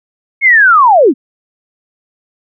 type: linear sweep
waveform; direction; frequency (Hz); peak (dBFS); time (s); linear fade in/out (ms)
sine; down; 2214 to 217.6; -3; 0.41-1.14; 50
effects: none